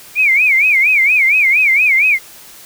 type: tone with vibrato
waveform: sine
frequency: 2300 Hz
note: D7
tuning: 37 cents flat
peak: -8 dBFS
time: 0.15-2.19 s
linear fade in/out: 50 ms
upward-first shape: sine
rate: 4.3 Hz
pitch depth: 180 cents each way
effects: white hiss -38 dBFS RMS until 2.65 s